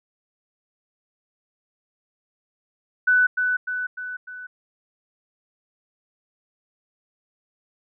sine tone with echo, 1494 Hz, F#6, 16 cents sharp, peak -14 dBFS, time 3.07-3.27 s, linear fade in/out 10 ms, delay 300 ms, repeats 4, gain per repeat -5 dB, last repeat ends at 4.47 s, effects none

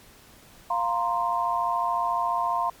sine chord, F suspended fourth, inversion none, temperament equal, 698.5 / 932.3 / 1046.5 Hz, F5 / Bb5 / C6, 0 / 0 / 0 cents, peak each -28 / -27 / -26 dBFS, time 0.7-2.7 s, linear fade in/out 5 ms, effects pink hiss -52 dBFS RMS until 2.8 s + MP3 96 kbps

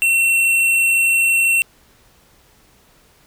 sine tone with tanh clipping, 2713 Hz, E7, 49 cents sharp, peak -14 dBFS, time 0.02-1.62 s, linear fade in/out 0 ms, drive 15 dB, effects pink hiss -53 dBFS RMS until 3.26 s

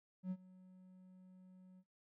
triangle tone with ADSR envelope, 185 Hz, F#3, in tune, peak -34 dBFS, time 0.23-1.84 s, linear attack 80 ms, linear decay 54 ms, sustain -22 dB, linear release 54 ms, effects noise-tail reverb RT60 0.2 s tail -25 dB re dry + tanh soft clip ceiling -30 dBFS

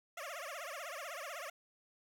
15% pulse tone with vibrato, 622.3 Hz, D#5, in tune, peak -36 dBFS, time 0.17-1.5 s, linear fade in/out 5 ms, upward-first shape triangle, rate 16 Hz, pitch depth 270 cents each way, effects none

